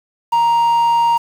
triangle tone with quantisation, 935 Hz, A#5, 5 cents sharp, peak -9 dBFS, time 0.32-1.18 s, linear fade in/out 10 ms, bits 6, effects none

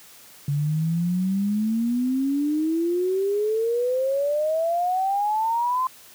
sine exponential sweep, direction up, 140.7 to 1044 Hz, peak -20 dBFS, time 0.48-5.87 s, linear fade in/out 2 ms, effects white hiss -48 dBFS RMS until 6.14 s + high-pass 80 Hz 12 dB/octave

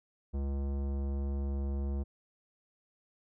sine tone with tanh clipping, 69.3 Hz, C#2, in tune, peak -33 dBFS, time 0.33-2.04 s, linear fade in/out 20 ms, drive 17 dB, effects none

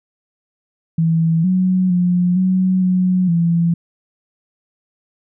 sine tone with pitch steps, 163.7 / 184.9 / 178.1 / 186.1 / 183.5 / 168.9 Hz, E3 / F#3 / F3 / F#3 / F#3 / E3, -12 / -1 / +34 / +10 / -14 / +42 cents, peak -12 dBFS, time 0.98-3.74 s, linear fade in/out 5 ms, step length 460 ms, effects none

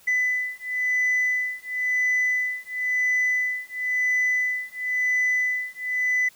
sine beating tone pair, 2000 / 2000.97 Hz, B6 / B6, +21 / +22 cents, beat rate 0.97 Hz, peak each -23 dBFS, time 0.07-6.29 s, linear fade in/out 10 ms, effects tanh soft clip ceiling -17 dBFS + white hiss -54 dBFS RMS until 6.35 s

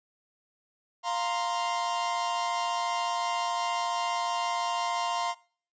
45% pulse chord, F suspended fourth, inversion none, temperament equal, 698.5 / 932.3 / 1046.5 Hz, F5 / Bb5 / C6, 0 / 0 / 0 cents, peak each -32 dBFS, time 1.03-5.35 s, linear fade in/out 50 ms, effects noise-tail reverb RT60 0.5 s tail -23 dB re dry + resampled to 16000 Hz

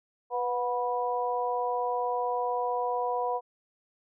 sine tone cluster, 493.4 / 729 / 980 Hz, B4 / F#5 / B5, -2 / -26 / -14 cents, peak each -31 dBFS, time 0.3-3.41 s, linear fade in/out 50 ms, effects none

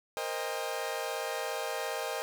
sawtooth chord, C minor seventh, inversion third, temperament equal with one note detuned, 466.2 / 523.3 / 622.3 / 803.7 Hz, Bb4 / C5 / Eb5 / G5, 0 / 0 / 0 / +43 cents, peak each -35 / -35 / -34 / -35 dBFS, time 0.17-2.22 s, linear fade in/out 0 ms, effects none

